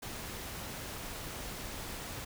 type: noise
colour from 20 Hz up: pink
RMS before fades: -42 dBFS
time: 0.02-2.25 s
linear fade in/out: 10 ms
effects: none